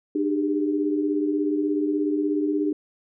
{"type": "tone cluster", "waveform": "sine", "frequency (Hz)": [300.5, 391.2, 407.8], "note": ["D4", "G4", "G#4"], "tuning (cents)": [40, -4, -32], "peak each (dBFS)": [-22, -29, -29], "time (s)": [0.15, 2.73], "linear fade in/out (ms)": 5, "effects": []}